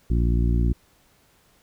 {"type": "harmonic tone", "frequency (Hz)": 58.5, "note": "A#1", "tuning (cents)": 7, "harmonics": [1, 2, 3, 4, 5, 6], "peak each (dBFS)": [-19, -25, -29, -31, -33, -35], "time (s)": [0.1, 0.73], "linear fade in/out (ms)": 5, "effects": ["pink hiss -60 dBFS RMS until 1.62 s"]}